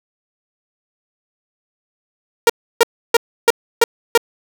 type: tone bursts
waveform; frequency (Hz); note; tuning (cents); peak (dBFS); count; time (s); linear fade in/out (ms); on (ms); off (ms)
sawtooth; 466.2; A#4; 0; -3; 6; 2.47-4.176; 2; 26; 310
effects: none